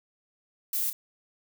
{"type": "noise with echo", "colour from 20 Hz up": "violet", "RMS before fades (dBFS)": -29, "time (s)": [0.73, 0.9], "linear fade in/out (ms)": 2, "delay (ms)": 30, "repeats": 1, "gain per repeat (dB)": -9, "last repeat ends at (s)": 0.93, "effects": []}